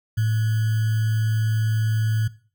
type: tone with sample-and-hold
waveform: sine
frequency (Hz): 110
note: A2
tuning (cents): 0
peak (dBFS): -18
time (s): 0.17-2.28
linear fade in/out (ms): 10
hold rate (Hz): 1575
effects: noise-tail reverb RT60 0.4 s tail -18 dB re dry